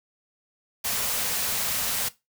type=band-stop noise; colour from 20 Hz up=white; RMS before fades=-27 dBFS; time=0.84-2.09 s; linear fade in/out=10 ms; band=270 to 400 Hz; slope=96 dB/octave; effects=noise-tail reverb RT60 0.2 s tail -17 dB re dry